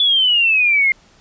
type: exponential sweep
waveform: sine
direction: down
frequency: 3467 to 2108 Hz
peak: -11 dBFS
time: 0-0.92 s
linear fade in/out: 2 ms
effects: pink hiss -51 dBFS RMS until 1.2 s + resampled to 16000 Hz